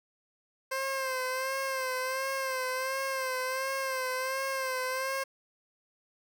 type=tone with vibrato; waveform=15% pulse; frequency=525 Hz; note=C5; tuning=6 cents sharp; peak=-24 dBFS; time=0.71-5.24 s; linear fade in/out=10 ms; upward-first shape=sine; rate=1.4 Hz; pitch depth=45 cents each way; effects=none